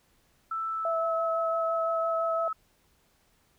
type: tone with pitch glide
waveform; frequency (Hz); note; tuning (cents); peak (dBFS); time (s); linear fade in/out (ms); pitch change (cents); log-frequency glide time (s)
sine; 1323 to 1292.8; E6 to E6; +6 to -34; -29; 0.51-2.53; 5; -40; 0.68-1.13
type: tone with vibrato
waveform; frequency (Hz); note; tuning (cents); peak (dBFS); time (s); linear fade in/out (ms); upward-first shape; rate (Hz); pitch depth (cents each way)
sine; 660; E5; +2; -27; 0.85-2.48; 2; sine; 5.9; 14
effects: pink hiss -67 dBFS RMS until 3.58 s